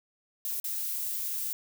violet noise with dropouts, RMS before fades -33 dBFS, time 0.45-1.53 s, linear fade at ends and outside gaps 1 ms, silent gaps 0.6-0.642 s, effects none

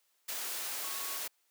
sine tone in noise, 1108 Hz, C#6, 1 cent flat, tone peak -47 dBFS, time 0.83-1.18 s, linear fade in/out 10 ms, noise white, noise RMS -38 dBFS, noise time 0.28-1.28 s, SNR -12 dB, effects white hiss -74 dBFS RMS until 1.5 s + high-pass 400 Hz 12 dB/octave

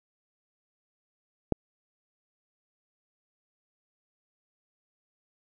click, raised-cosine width 2 ms, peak -10 dBFS, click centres 1.523 s, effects none

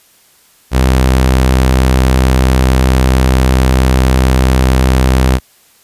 sawtooth tone, 64.5 Hz, C2, 24 cents flat, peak -3 dBFS, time 0.71-5.4 s, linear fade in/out 50 ms, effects white hiss -48 dBFS RMS until 5.83 s + resampled to 32000 Hz

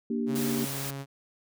sine chord, G minor, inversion first, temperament equal, 233.1 / 293.7 / 392 Hz, Bb3 / D4 / G4, 0 / 0 / 0 cents, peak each -28 / -34 / -34 dBFS, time 0.1-0.65 s, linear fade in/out 5 ms
sawtooth tone with pitch glide, 137 to 137.95 Hz, C#3 to C#3, -20 to -8 cents, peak -31 dBFS, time 0.26-1.06 s, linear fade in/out 50 ms, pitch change +12 cents, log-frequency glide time 0.71-0.87 s
white noise, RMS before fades -36 dBFS, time 0.35-0.91 s, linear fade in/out 10 ms
effects none

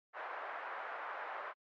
white band-pass noise, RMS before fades -44 dBFS, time 0.13-1.54 s, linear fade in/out 50 ms, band 570 to 1600 Hz, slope 24 dB/octave, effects AAC 64 kbps

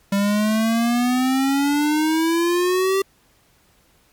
square exponential sweep, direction up, 197.2 to 392 Hz, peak -17 dBFS, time 0.12-3.02 s, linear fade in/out 5 ms, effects pink hiss -58 dBFS RMS until 4.12 s + MP3 96 kbps

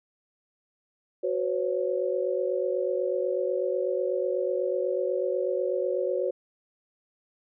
sine chord, F# suspended fourth, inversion none, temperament equal with one note detuned, 370 / 506.3 / 554.4 Hz, F#4 / B4 / C#5, 0 / +43 / 0 cents, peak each -29 dBFS, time 1.23-6.31 s, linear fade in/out 10 ms, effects none

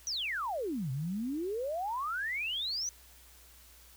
sine exponential two-way sweep, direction down then up, 6150 to 125.4 to 6150 Hz, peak -32 dBFS, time 0.07-2.89 s, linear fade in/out 0 ms, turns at 0.91 s, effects added 60 Hz sine -59 dBFS peak until 3.96 s + white hiss -58 dBFS RMS until 3.96 s

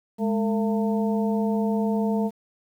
harmonic tone with a mistuned harmonic, 225.6 Hz, A3, 44 cents sharp, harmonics 1 / 2 / 3 / 4, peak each -22 / -28 / -32 / -34 dBFS, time 0.18-2.31 s, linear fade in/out 50 ms, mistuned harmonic 1, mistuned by -120 cents, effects 9-bit

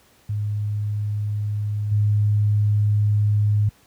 sine tone with level steps, 104.4 Hz, G#2, 10 cents sharp, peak -21 / -15 dBFS, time 0.29-3.69 s, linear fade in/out 5 ms, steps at 1.91 s, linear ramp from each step 10 ms, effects pink hiss -56 dBFS RMS until 3.86 s + high-pass 60 Hz 12 dB/octave

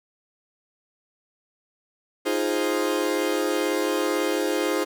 40% pulse chord, F minor seventh, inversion third, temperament equal, 311.1 / 349.2 / 415.3 / 523.3 Hz, Eb4 / F4 / Ab4 / C5, 0 / 0 / 0 / 0 cents, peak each -27 dBFS, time 2.25-4.85 s, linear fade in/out 20 ms, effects none

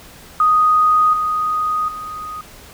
sine tone with level steps, 1244.5 Hz, D#6, in tune, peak -10 / -16 / -26 dBFS, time 0.4-2.41 s, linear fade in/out 2 ms, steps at 1.13 / 1.88 s, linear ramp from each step 5 ms, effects pink hiss -41 dBFS RMS until 2.73 s

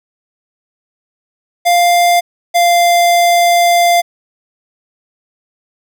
square tone pair in turn, 698.5 / 694.5 Hz, F5 / F5, 0 / -10 cents, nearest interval unison, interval 10 cents, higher first, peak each -8 dBFS, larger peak neither, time 1.65-2.21 / 2.54-4.02 s, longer second, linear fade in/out 20 ms, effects none

